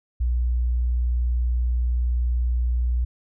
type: tone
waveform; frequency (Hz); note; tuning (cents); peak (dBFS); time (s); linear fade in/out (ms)
sine; 60.5; B1; -35; -19; 0.2-3.05; 10
effects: none